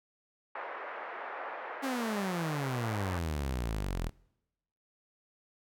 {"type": "band-pass noise", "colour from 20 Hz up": "pink", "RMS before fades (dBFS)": -41, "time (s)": [0.55, 3.19], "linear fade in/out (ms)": 5, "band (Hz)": [510, 1900], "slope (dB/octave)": 24}
{"type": "exponential sweep", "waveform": "sawtooth", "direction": "down", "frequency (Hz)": [277.2, 39.34], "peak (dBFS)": -28, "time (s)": [1.82, 4.1], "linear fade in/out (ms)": 20}
{"effects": ["noise-tail reverb RT60 0.9 s tail -24 dB re dry"]}